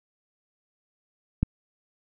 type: click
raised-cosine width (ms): 5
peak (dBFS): -9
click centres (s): 1.43
effects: none